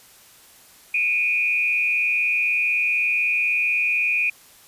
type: tone with frequency modulation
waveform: sine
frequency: 2441 Hz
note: D#7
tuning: 34 cents flat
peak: -18 dBFS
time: 0.94-4.3 s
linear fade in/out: 5 ms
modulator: 156 Hz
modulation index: 0.57
effects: white hiss -50 dBFS RMS until 4.67 s + resampled to 32000 Hz